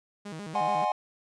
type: tone with vibrato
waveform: sawtooth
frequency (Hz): 180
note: F#3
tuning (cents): -47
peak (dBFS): -33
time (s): 0.25-0.85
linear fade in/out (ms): 10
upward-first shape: square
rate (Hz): 7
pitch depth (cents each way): 220
type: chord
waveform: triangle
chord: Ab dominant seventh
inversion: second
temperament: equal with one note detuned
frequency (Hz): 608.7 / 740 / 830.6 / 1046.5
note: Eb5 / Gb5 / Ab5 / C6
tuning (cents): -38 / 0 / 0 / 0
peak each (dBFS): -31 / -27 / -26 / -30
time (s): 0.55-0.92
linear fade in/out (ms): 2
effects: resampled to 22050 Hz

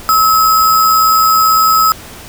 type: tone with sample-and-hold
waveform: sine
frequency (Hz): 1291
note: E6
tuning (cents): -37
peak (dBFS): -6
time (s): 0.09-1.92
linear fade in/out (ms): 0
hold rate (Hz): 6300
effects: pink hiss -32 dBFS RMS until 2.28 s

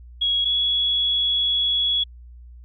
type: tone pair in turn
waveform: sine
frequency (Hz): 3322 / 3364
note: G#7 / G#7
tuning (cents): 0 / +22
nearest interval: unison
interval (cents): 22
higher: second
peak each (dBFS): -18 / -18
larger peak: neither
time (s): 0.21-0.45 / 0.45-2.04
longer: second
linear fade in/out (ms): 10
effects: added 60 Hz sine -40 dBFS peak until 2.64 s

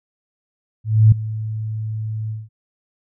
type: tone with ADSR envelope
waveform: sine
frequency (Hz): 109.2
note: A2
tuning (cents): -13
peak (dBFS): -5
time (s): 0.84-2.49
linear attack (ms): 280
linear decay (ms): 4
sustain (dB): -17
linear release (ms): 190
effects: none

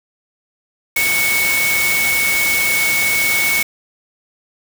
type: tone in noise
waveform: sine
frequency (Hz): 2217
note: C#7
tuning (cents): 0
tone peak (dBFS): -15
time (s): 0.96-3.63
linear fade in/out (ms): 5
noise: white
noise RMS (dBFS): -20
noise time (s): 0.96-3.63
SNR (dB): +2
effects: none

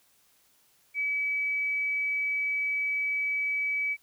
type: tone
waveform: sine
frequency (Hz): 2287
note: D7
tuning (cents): -47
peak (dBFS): -26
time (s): 0.94-3.97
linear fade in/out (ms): 50
effects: white hiss -65 dBFS RMS until 4.02 s

